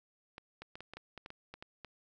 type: clicks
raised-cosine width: 0.3 ms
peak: -30 dBFS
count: 12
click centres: 0.381 / 0.62 / 0.755 / 0.806 / 0.936 / 0.97 / 1.177 / 1.261 / 1.304 / 1.54 / 1.625 / 1.847 s
effects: none